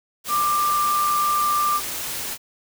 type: tone in noise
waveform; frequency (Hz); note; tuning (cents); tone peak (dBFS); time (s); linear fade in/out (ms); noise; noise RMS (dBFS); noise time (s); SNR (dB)
sine; 1186; D6; +17; -18; 0.28-1.81; 50; white; -29; 0.24-2.38; +8
effects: none